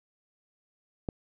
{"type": "click", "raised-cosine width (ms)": 2, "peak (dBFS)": -18, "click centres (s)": 1.088, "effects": []}